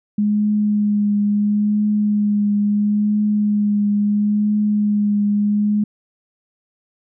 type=tone with vibrato; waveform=sine; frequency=207.7 Hz; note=G#3; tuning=in tune; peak=-14 dBFS; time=0.18-5.84 s; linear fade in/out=5 ms; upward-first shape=triangle; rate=0.74 Hz; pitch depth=21 cents each way; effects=none